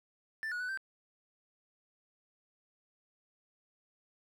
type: tone with pitch steps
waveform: triangle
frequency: 1770 / 1458 / 1491 / 1561 Hz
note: A6 / F#6 / F#6 / G6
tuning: +10 / -26 / +13 / -8 cents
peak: -33 dBFS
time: 0.43-0.774 s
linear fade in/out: 0 ms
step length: 86 ms
effects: none